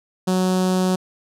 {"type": "tone with notch filter", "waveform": "sawtooth", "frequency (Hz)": 185, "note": "F#3", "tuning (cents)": 0, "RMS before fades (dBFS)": -19, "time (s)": [0.27, 0.96], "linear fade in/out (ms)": 10, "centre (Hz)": 2100, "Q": 0.97, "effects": ["low-pass 11000 Hz 12 dB/octave"]}